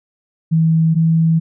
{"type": "tone pair in turn", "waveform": "sine", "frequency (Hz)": [161.8, 162.93], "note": ["E3", "E3"], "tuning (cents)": [-32, -20], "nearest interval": "unison", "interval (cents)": 12, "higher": "second", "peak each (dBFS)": -10, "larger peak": "neither", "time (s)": [[0.51, 0.95], [0.95, 1.4]], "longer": "second", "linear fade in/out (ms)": 20, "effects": []}